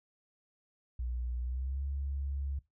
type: tone with pitch glide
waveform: sine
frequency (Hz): 60.7 to 69.32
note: B1 to C#2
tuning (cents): -29 to +1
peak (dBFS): -33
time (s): 0.99-2.59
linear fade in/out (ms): 5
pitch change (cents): +230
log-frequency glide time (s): 1.41-1.83
effects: noise-tail reverb RT60 0.2 s tail -20 dB re dry